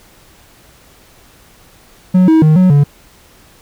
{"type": "tone with pitch steps", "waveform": "triangle", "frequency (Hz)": [183.8, 319.5, 155.2, 184.2, 143.7], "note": ["F#3", "D#4", "D#3", "F#3", "D3"], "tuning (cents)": [-11, 46, -4, -7, -37], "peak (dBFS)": -3, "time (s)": [2.14, 2.84], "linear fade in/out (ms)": 10, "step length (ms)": 140, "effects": ["pink hiss -45 dBFS RMS until 3.61 s"]}